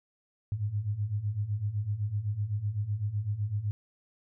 sine beating tone pair, 99.2 / 107.1 Hz, G2 / A2, +21 / -46 cents, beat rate 7.9 Hz, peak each -34 / -30 dBFS, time 0.52-3.71 s, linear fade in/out 0 ms, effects none

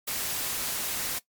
white noise, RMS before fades -31 dBFS, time 0.07-1.19 s, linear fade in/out 10 ms, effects noise-tail reverb RT60 0.1 s tail -17 dB re dry + MP3 96 kbps

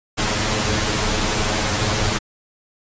pink noise with comb filter, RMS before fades -20 dBFS, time 0.17-2.19 s, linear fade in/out 20 ms, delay 9.4 ms, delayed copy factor +1, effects resampled to 16000 Hz

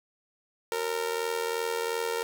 sawtooth tone with amplitude modulation, 460.9 Hz, A#4, 20 cents flat, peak -21 dBFS, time 0.72-2.23 s, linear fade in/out 0 ms, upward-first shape sine, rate 82.8 Hz, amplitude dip 75%, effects none

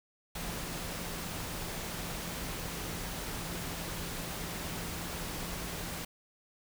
sine tone in noise, 170.6 Hz, F3, 40 cents flat, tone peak -46 dBFS, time 0.35-6.05 s, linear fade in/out 5 ms, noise pink, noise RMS -39 dBFS, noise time 0.35-6.05 s, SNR -10 dB, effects none

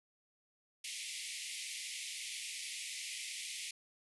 pink band-pass noise, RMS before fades -44 dBFS, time 0.84-3.71 s, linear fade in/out 5 ms, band 2000 to 11000 Hz, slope 96 dB/octave, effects none

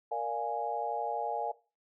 sine chord, Bb dominant seventh, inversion none, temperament equal, 466.2 / 587.3 / 698.5 / 830.6 Hz, Bb4 / D5 / F5 / Ab5, 0 / 0 / 0 / 0 cents, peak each -38 / -39 / -36 / -34 dBFS, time 0.11-1.52 s, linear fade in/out 10 ms, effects noise-tail reverb RT60 0.3 s tail -18 dB re dry

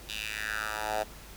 10% pulse tone with high-pass filter sweep, 107.5 Hz, A2, 40 cents flat, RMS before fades -34 dBFS, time 0.08-1.04 s, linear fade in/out 20 ms, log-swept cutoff 3300 to 650 Hz, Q 3.5, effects added 50 Hz sine -49 dBFS peak until 1.36 s + pink hiss -49 dBFS RMS until 1.36 s

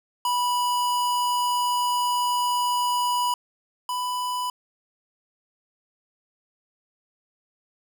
square tone pair in turn, 981 / 993 Hz, B5 / B5, -12 / +9 cents, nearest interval unison, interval 21 cents, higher second, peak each -22 / -26 dBFS, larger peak first, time 0.25-3.34 / 3.89-4.5 s, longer first, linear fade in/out 2 ms, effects none

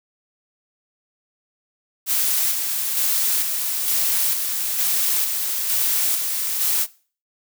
blue noise with tremolo, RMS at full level -20 dBFS, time 2.06-6.87 s, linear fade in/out 50 ms, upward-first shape square, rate 1.1 Hz, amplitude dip 35%, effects noise-tail reverb RT60 0.4 s tail -20 dB re dry

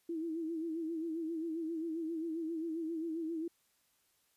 sine tone with vibrato, 326 Hz, E4, 19 cents flat, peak -35 dBFS, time 0.09-3.48 s, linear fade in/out 5 ms, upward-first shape sine, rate 7.5 Hz, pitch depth 71 cents each way, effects white hiss -74 dBFS RMS until 4.36 s + resampled to 32000 Hz

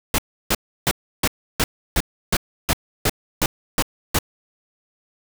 pink noise bursts, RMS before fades -18 dBFS, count 12, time 0.14-4.188 s, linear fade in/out 2 ms, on 44 ms, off 320 ms, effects none

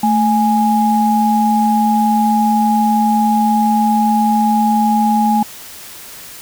sine tone pair together, 220 / 830.6 Hz, A3 / G#5, 0 / 0 cents, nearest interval octave + major seventh, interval 2300 cents, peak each -13 dBFS, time 0.03-5.43 s, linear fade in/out 5 ms, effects white hiss -34 dBFS RMS until 6.41 s

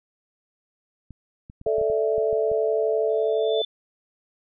clicks, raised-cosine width 5 ms, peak -29 dBFS, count 10, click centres 1.107 / 1.499 / 1.614 / 1.666 / 1.783 / 1.814 / 1.9 / 2.181 / 2.329 / 2.516 s
sine chord, A suspended fourth, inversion none, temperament equal, 440 / 587.3 / 659.3 Hz, A4 / D5 / E5, 0 / 0 / 0 cents, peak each -22 / -27 / -25 dBFS, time 1.66-3.62 s, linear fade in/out 5 ms
sine tone with exponential growth, 3520 Hz, A7, in tune, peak -25 dBFS, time 3.09-3.65 s, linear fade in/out 5 ms, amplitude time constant 120 ms
effects none

